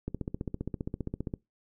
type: click train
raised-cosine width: 3 ms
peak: -20 dBFS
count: 20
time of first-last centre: 0.08-1.338 s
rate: 15.1 Hz
effects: noise-tail reverb RT60 0.2 s tail -23 dB re dry